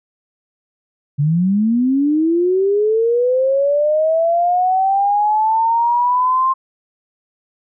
sine linear sweep, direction up, 138.59 to 1060 Hz, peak -12 dBFS, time 1.18-6.54 s, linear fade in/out 20 ms, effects none

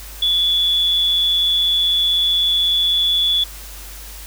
sine tone with amplitude modulation, 3430 Hz, A7, 45 cents flat, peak -12 dBFS, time 0.22-3.44 s, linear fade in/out 5 ms, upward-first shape sine, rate 176 Hz, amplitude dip 35%, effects added 50 Hz sine -35 dBFS peak until 4.26 s + white hiss -37 dBFS RMS until 4.26 s

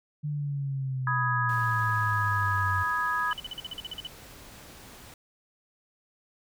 sine exponential sweep, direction down, 149.8 to 92.7 Hz, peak -28 dBFS, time 0.23-2.84 s, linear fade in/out 20 ms
sine chord, G# minor, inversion first, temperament equal with one note detuned, 987.8 / 1253.2 / 1661.2 Hz, B5 / D#6 / G#6, 0 / +12 / 0 cents, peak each -31 / -29 / -29 dBFS, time 1.07-3.33 s, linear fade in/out 2 ms
pink noise, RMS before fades -48 dBFS, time 1.49-5.14 s, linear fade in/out 2 ms
sine tone bursts, 2995 Hz, F#7, 20 cents sharp, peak -33 dBFS, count 12, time 3.31-4.07 s, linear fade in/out 2 ms, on 23 ms, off 44 ms
effects none

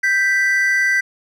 triangle tone pair together, 1568 / 1975.6 Hz, G6 / B6, 0 / 0 cents, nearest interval major third, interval 400 cents, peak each -16 / -14 dBFS, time 0.03-1.01 s, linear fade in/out 10 ms, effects none

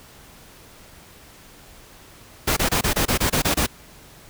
pink noise bursts, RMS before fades -20 dBFS, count 10, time 2.47-3.666 s, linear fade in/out 10 ms, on 98 ms, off 24 ms, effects pink hiss -47 dBFS RMS until 4.29 s

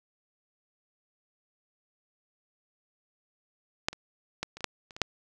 clicks, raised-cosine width 0.2 ms, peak -8 / -25 / -14 / -26 / -27 / -9 / -30 / -25 / -6 dBFS, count 9, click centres 3.885 / 3.93 / 4.43 / 4.57 / 4.607 / 4.643 / 4.908 / 4.965 / 5.017 s, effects none

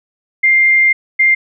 sine tone pair in turn, 2104 / 2104 Hz, C7 / C7, +9 / +9 cents, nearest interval unison, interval 0 cents, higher neither, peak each -7 dBFS, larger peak neither, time 0.43-0.93 / 1.19-1.35 s, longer first, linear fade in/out 10 ms, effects none

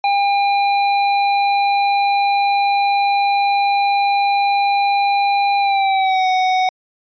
square tone with pitch glide, 803 to 744.9 Hz, G5 to F#5, +41 to +11 cents, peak -14 dBFS, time 0.04-6.69 s, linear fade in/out 2 ms, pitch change -130 cents, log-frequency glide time 5.59-6.28 s, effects resampled to 11025 Hz

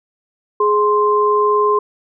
sine tone pair together, 418.4 / 1046.5 Hz, G#4 / C6, +13 / 0 cents, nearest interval octave + major third, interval 1587 cents, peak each -14 dBFS, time 0.6-1.79 s, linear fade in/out 5 ms, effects none

